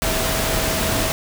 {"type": "tone in noise", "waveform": "sine", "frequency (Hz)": 647, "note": "E5", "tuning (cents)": -32, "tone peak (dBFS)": -27, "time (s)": [0.02, 1.12], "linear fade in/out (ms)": 0, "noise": "pink", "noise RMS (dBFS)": -21, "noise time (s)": [0.02, 1.12], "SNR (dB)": -9, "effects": []}